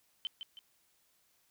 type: tone with echo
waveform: sine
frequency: 3079 Hz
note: G7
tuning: 32 cents flat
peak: -33 dBFS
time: 0.25-0.27 s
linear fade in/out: 0 ms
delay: 160 ms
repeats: 2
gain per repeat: -7 dB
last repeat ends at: 0.59 s
effects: white hiss -72 dBFS RMS until 1.5 s